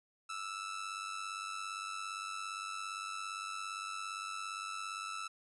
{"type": "tone with amplitude modulation", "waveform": "sawtooth", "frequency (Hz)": 1318.5, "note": "E6", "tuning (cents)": 0, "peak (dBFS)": -33, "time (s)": [0.29, 5.28], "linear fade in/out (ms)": 10, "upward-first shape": "sine", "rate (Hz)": 97.5, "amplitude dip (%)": 65, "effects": ["resampled to 24000 Hz"]}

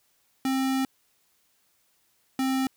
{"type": "tone pair in turn", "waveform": "square", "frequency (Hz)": [265, 263.9], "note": ["C4", "C4"], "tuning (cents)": [22, 15], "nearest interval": "unison", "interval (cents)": 7, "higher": "first", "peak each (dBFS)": -24, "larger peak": "neither", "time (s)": [[0.45, 0.85], [2.39, 2.67]], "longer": "first", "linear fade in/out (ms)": 2, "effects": ["white hiss -68 dBFS RMS until 2.76 s"]}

